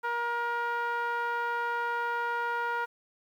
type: tone with low-pass filter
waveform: 5% pulse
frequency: 473.7 Hz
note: A#4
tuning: 28 cents sharp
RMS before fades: -31 dBFS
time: 0.03-2.86 s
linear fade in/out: 20 ms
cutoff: 1200 Hz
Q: 5.1
effects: 10-bit